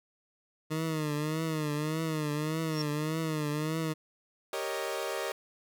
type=tone with vibrato; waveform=20% pulse; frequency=154.7 Hz; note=D#3; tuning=10 cents flat; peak=-25 dBFS; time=0.7-3.94 s; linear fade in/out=20 ms; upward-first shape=triangle; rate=1.7 Hz; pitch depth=92 cents each way
type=tone with exponential growth; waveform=sine; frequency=5490 Hz; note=F8; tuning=31 cents flat; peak=-31 dBFS; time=2.66-2.82 s; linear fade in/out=5 ms; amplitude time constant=33 ms
type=chord; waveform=sawtooth; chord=Eb dominant seventh; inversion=first; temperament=equal; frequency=392 / 466.2 / 554.4 / 622.3 Hz; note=G4 / Bb4 / Db5 / Eb5; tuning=0 / 0 / 0 / 0 cents; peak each=-34 dBFS; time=4.53-5.32 s; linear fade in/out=2 ms
effects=none